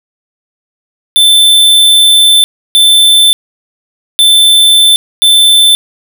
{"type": "tone bursts at uneven times", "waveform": "square", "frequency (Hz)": 3536, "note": "A7", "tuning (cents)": 8, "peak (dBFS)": -3, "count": 4, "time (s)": [[1.16, 2.44], [2.75, 3.33], [4.19, 4.96], [5.22, 5.75]], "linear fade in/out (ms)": 0, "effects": []}